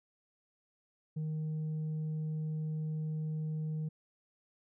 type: tone with tanh clipping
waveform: sine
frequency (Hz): 155.56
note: D#3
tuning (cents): 0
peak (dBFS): -34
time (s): 1.16-3.89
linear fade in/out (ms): 10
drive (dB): 2
effects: none